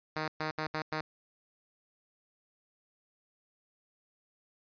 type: tone bursts at uneven times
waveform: 5% pulse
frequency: 155.56 Hz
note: D#3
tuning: in tune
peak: -21 dBFS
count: 5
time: 0.16-0.28 / 0.4-0.51 / 0.58-0.67 / 0.74-0.82 / 0.92-1.01 s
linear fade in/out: 2 ms
effects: resampled to 11025 Hz